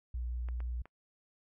sine tone with vibrato, 60.3 Hz, B1, 41 cents flat, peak -34 dBFS, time 0.14-0.82 s, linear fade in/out 5 ms, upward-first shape triangle, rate 5.9 Hz, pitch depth 13 cents each way
clicks, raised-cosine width 0.5 ms, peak -35 dBFS, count 3, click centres 0.487 / 0.604 / 0.856 s
effects noise-tail reverb RT60 0.1 s tail -26 dB re dry

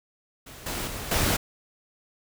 pink noise with level steps, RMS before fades -44 / -31 / -35 / -24 dBFS, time 0.46-1.37 s, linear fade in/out 10 ms, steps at 0.66 / 0.87 / 1.11 s, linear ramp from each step 5 ms, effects none

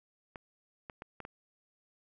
clicks, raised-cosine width 0.5 ms, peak -28 dBFS, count 5, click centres 0.358 / 0.898 / 1.021 / 1.203 / 1.251 s, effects none

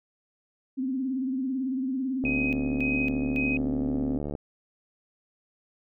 sine tone with vibrato, 261.6 Hz, C4, in tune, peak -26 dBFS, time 0.77-4.19 s, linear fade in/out 20 ms, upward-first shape sine, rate 18 Hz, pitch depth 77 cents each way
click train, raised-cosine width 2 ms, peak -20 dBFS, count 156, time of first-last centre 2.24-4.352 s, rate 73.4 Hz
sine tone with tremolo, 2519 Hz, D#7, 21 cents sharp, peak -27 dBFS, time 2.25-3.57 s, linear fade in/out 2 ms, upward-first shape square, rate 1.8 Hz, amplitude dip 80%
effects none

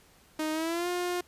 sawtooth tone with pitch glide, 311.1 to 355.3 Hz, D#4 to F4, 0 to +30 cents, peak -25 dBFS, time 0.39-1.21 s, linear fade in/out 5 ms, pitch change +230 cents, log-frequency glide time 0.52-0.88 s, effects pink hiss -60 dBFS RMS until 1.27 s + resampled to 32000 Hz

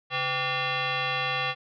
sine tone with frequency modulation, 784 Hz, G5, in tune, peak -25 dBFS, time 0.1-1.55 s, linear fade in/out 50 ms, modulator 646 Hz, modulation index 4.4, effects none

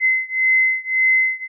sine beating tone pair, 2052 / 2053.8 Hz, C7 / C7, -34 / -33 cents, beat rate 1.8 Hz, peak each -17 / -18 dBFS, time 0-1.48 s, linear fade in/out 50 ms, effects none

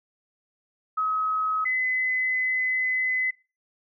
sine tone pair in turn, 1275 / 2024 Hz, D#6 / B6, +42 / +42 cents, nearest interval minor sixth, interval 800 cents, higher second, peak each -22 dBFS, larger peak neither, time 0.97-1.65 / 1.65-3.31 s, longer second, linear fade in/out 10 ms, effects noise-tail reverb RT60 0.3 s tail -21 dB re dry

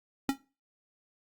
square tone with exponential decay, 273.2 Hz, C#4, 25 cents flat, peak -22 dBFS, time 0.29-0.38 s, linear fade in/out 1 ms, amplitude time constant 19 ms, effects noise-tail reverb RT60 0.3 s tail -18 dB re dry + Opus 48 kbps

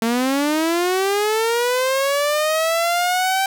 sawtooth linear sweep, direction up, 223.1 to 779 Hz, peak -13 dBFS, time 0.02-3.46 s, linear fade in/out 2 ms, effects none

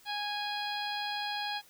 harmonic tone with a mistuned harmonic, 827 Hz, G#5, 8 cents flat, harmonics 1 / 2 / 3 / 4 / 5 / 6, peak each -36 / -40 / -43 / -40 / -41 / -45 dBFS, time 0.05-1.62 s, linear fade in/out 50 ms, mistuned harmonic 6, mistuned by -19 cents, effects white hiss -60 dBFS RMS until 1.69 s

